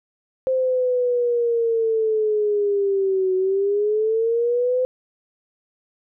sine linear two-way sweep, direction down then up, 523.3 to 371.2 to 512 Hz, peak -17 dBFS, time 0.47-4.85 s, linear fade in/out 0 ms, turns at 3.35 s, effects none

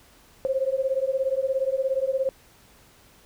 sine beating tone pair, 523.3 / 540.3 Hz, C5 / C#5, 0 / -44 cents, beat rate 17 Hz, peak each -25 / -25 dBFS, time 0.45-2.29 s, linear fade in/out 0 ms, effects pink hiss -55 dBFS RMS until 3.25 s

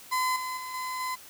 35% pulse tone with level steps, 1019 Hz, C6, 46 cents flat, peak -23 / -30 / -34 / -30 / -28 dBFS, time 0.11-1.16 s, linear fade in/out 20 ms, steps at 0.36 / 0.57 / 0.74 / 1 s, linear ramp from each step 2 ms, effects white hiss -49 dBFS RMS until 1.29 s

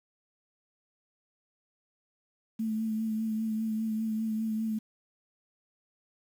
sine tone with vibrato, 220 Hz, A3, in tune, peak -28 dBFS, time 2.59-4.79 s, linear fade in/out 10 ms, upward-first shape triangle, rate 5 Hz, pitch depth 31 cents each way, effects 9-bit

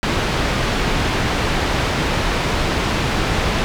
pink low-pass noise, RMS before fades -19 dBFS, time 0.03-3.64 s, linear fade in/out 0 ms, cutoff 4000 Hz, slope 12 dB/octave, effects none

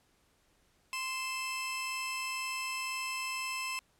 sawtooth tone pair together, 1044 / 2631 Hz, C6 / E7, -4 / -4 cents, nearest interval octave + major third, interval 1600 cents, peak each -35 / -33 dBFS, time 0.93-3.79 s, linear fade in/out 0 ms, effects pink hiss -70 dBFS RMS until 3.99 s + low-pass 12000 Hz 12 dB/octave

